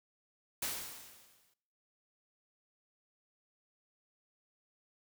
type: noise with exponential decay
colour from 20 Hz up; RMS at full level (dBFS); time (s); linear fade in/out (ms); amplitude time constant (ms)
white; -35; 0.62-1.54; 5; 200
effects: noise-tail reverb RT60 0.8 s tail -22 dB re dry